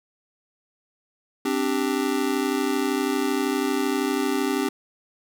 square chord, C suspended second, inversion none, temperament just, 261.6 / 294.3 / 392.4 Hz, C4 / D4 / G4, 0 / +4 / +2 cents, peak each -27 dBFS, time 1.45-4.69 s, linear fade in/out 5 ms, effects none

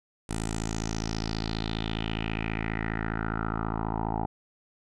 10% pulse tone with low-pass filter sweep, 54.8 Hz, A1, 6 cents flat, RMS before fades -31 dBFS, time 0.29-4.26 s, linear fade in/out 5 ms, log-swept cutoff 9000 to 820 Hz, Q 4.5, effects none

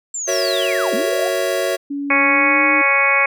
sine linear two-way sweep, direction down then up, 7480 to 200.4 to 740 Hz, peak -22 dBFS, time 0.14-1.28 s, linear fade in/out 5 ms, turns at 0.94 s
square chord, F# dominant seventh, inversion none, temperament equal, 370 / 466.2 / 554.4 / 659.3 Hz, F#4 / A#4 / C#5 / E5, 0 / 0 / 0 / 0 cents, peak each -24 / -27 / -22 / -23 dBFS, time 0.27-1.77 s, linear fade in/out 20 ms
sine tone with pitch glide, 283.2 to 301.8 Hz, C#4 to D4, +37 to +47 cents, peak -21 dBFS, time 1.9-2.82 s, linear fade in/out 10 ms, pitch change +110 cents, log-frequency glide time 2.2-2.65 s
harmonic tone, 277.2 Hz, C#4, in tune, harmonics 2 / 3 / 4 / 5 / 6 / 7 / 8 / 9, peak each -23 / -26 / -20 / -26 / -23 / -23 / -15 / -21 dBFS, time 2.1-3.26 s, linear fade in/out 5 ms
effects none

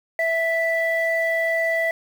sine tone pair together, 659.2 / 1975.5 Hz, E5 / B6, 0 / 0 cents, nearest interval octave + perfect fifth, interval 1900 cents, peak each -21 dBFS, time 0.19-1.91 s, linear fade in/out 2 ms, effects tanh soft clip ceiling -12 dBFS + 7-bit

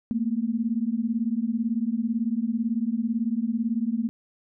sine beating tone pair, 220 / 238 Hz, A3 / A#3, 0 / +36 cents, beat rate 18 Hz, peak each -26 dBFS, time 0.11-4.09 s, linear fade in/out 0 ms, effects none

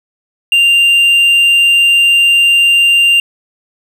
triangle tone, 2787 Hz, F7, 4 cents flat, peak -4 dBFS, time 0.52-3.2 s, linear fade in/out 2 ms, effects none

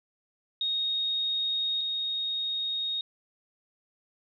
sine tone pair in turn, 3731 / 3731 Hz, A#7 / A#7, +1 / +1 cents, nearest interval unison, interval 0 cents, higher neither, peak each -26 / -28 dBFS, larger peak first, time 0.61-1.81 / 1.81-3.01 s, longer neither, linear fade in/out 2 ms, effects none

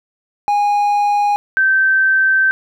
triangle / sine tone pair in turn, 822 / 1551.7 Hz, G#5 / G6, -18 / -18 cents, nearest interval major seventh, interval 1100 cents, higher second, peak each -10 dBFS, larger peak neither, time 0.48-1.36 / 1.57-2.51 s, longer second, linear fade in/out 0 ms, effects none

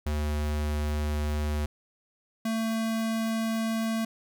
square tone pair in turn, 74.8 / 224.1 Hz, D2 / A3, +32 / +32 cents, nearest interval octave + perfect fifth, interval 1900 cents, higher second, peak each -27 dBFS, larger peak neither, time 0.06-1.66 / 2.45-4.05 s, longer neither, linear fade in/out 5 ms, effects none

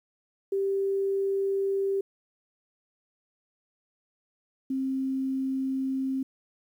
sine tone pair in turn, 392 / 265.4 Hz, G4 / C4, 0 / +25 cents, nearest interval perfect fifth, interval 675 cents, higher first, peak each -24 / -26 dBFS, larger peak first, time 0.52-2.01 / 4.7-6.23 s, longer second, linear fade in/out 5 ms, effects 10-bit

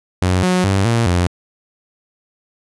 sawtooth tone with pitch steps, 91.6 / 182.4 / 97.3 / 116.3 / 88.5 Hz, F#2 / F#3 / G2 / A#2 / F2, -17 / -24 / -12 / -4 / +23 cents, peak -9 dBFS, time 0.22-1.27 s, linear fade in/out 0 ms, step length 210 ms, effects resampled to 24000 Hz

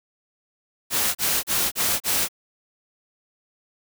white noise bursts, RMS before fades -22 dBFS, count 5, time 0.9-2.286 s, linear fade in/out 50 ms, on 250 ms, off 34 ms, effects none

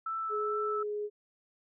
sine tone with vibrato, 1318.5 Hz, E6, in tune, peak -32 dBFS, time 0.06-0.83 s, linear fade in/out 5 ms, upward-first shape triangle, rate 2.4 Hz, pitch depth 13 cents each way
sine tone with pitch glide, 421.3 to 417.2 Hz, G#4 to G#4, +25 to +8 cents, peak -32 dBFS, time 0.29-1.1 s, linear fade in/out 50 ms, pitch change -17 cents, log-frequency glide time 0.71-0.92 s
effects none

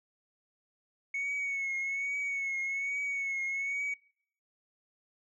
sine tone with vibrato, 2209 Hz, C#7, 7 cents flat, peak -29 dBFS, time 1.14-3.94 s, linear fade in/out 5 ms, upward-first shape triangle, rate 1.2 Hz, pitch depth 51 cents each way, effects noise-tail reverb RT60 0.6 s tail -25 dB re dry + tanh soft clip ceiling -29 dBFS

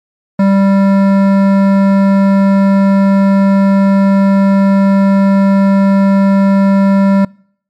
sine tone with hard clipping, 196 Hz, G3, in tune, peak -8 dBFS, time 0.39-7.25 s, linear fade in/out 5 ms, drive 14 dB, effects noise-tail reverb RT60 0.6 s tail -26 dB re dry + MP3 96 kbps

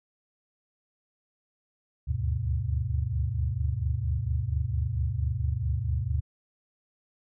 sine tone cluster, 72 / 76.4 / 99.2 / 123.2 Hz, D2 / D#2 / G2 / B2, -34 / -31 / +21 / -4 cents, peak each -31 dBFS, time 2.07-6.21 s, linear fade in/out 20 ms, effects none

